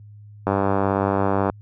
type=click train; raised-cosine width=1 ms; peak=-6 dBFS; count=102; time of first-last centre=0.47-1.499 s; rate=98.2 Hz; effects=added 104 Hz sine -40 dBFS peak until 1.61 s + high-pass 60 Hz 12 dB/octave